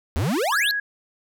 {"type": "exponential sweep", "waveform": "square", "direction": "up", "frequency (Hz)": [69.3, 4435], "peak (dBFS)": -21, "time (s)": [0.16, 0.71], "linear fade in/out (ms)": 0}
{"type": "tone", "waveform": "sine", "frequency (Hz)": 1661.2, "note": "G#6", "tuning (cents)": 0, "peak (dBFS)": -22, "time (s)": [0.52, 0.8], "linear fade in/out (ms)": 5}
{"effects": []}